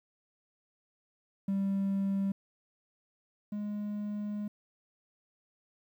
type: tone pair in turn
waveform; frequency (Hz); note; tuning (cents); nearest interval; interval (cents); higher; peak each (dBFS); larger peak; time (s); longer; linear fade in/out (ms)
triangle; 196 / 207.7; G3 / G#3; 0 / 0; minor second; 100; second; -25 / -31; first; 1.48-2.32 / 3.52-4.48; second; 5
effects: tanh soft clip ceiling -22 dBFS + 11-bit